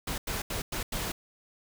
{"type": "noise bursts at uneven times", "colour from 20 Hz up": "pink", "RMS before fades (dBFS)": -33, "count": 5, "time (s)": [[0.07, 0.18], [0.27, 0.42], [0.5, 0.62], [0.72, 0.83], [0.92, 1.12]], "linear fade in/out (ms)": 5, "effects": []}